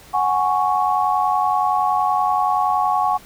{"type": "chord", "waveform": "sine", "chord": "F# suspended second", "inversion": "none", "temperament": "equal", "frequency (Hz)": [740, 830.6, 1108.7], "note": ["F#5", "G#5", "C#6"], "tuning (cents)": [0, 0, 0], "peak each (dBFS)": -20, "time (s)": [0.13, 3.18], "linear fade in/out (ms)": 20, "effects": ["pink hiss -45 dBFS RMS until 3.25 s"]}